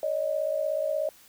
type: tone pair together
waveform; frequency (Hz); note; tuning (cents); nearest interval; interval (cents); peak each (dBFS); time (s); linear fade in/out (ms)
sine; 565.7 / 622.3; C#5 / D#5; +35 / 0; major second; 165; -29 / -27; 0.03-1.09; 2
effects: white hiss -55 dBFS RMS until 1.28 s